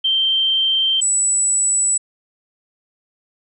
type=tone pair in turn; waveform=sine; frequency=3136 / 7902 Hz; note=G7 / B8; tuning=0 / 0 cents; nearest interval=octave + major third; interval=1600 cents; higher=second; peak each=-14 dBFS; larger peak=neither; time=0.04-1.01 / 1.01-1.98 s; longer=neither; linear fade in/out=10 ms; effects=none